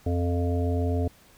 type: harmonic tone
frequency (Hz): 87.31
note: F2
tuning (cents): 0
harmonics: 1 / 3 / 5 / 7 / 8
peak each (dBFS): -24 / -30 / -32 / -36 / -37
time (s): 0.06-1.08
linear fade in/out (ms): 5
effects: pink hiss -56 dBFS RMS until 1.37 s